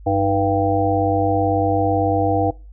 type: harmonic tone with a mistuned harmonic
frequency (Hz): 98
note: G2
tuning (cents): 0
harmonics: 1 / 3 / 5 / 7 / 8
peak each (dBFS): -22 / -22 / -22 / -22 / -22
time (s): 0.06-2.51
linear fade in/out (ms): 10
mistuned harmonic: 3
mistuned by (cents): +81
effects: noise-tail reverb RT60 0.3 s tail -21 dB re dry + added 50 Hz sine -37 dBFS peak until 2.72 s